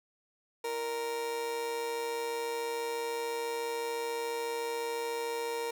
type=tone with amplitude modulation; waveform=30% pulse; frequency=466.2 Hz; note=A#4; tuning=in tune; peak=-28 dBFS; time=0.64-5.71 s; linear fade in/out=5 ms; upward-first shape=sine; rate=134 Hz; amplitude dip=45%; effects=none